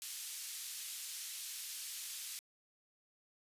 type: band-pass noise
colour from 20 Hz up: white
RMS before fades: -45 dBFS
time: 0.02-2.39 s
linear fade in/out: 0 ms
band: 2900 to 12000 Hz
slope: 12 dB/octave
effects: resampled to 32000 Hz